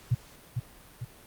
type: tone with echo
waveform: sine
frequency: 120 Hz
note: B2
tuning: 49 cents flat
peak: -20 dBFS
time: 0.11-0.15 s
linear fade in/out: 10 ms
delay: 450 ms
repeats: 2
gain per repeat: -6 dB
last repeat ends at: 1.05 s
effects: pink hiss -53 dBFS RMS until 1.26 s + Opus 48 kbps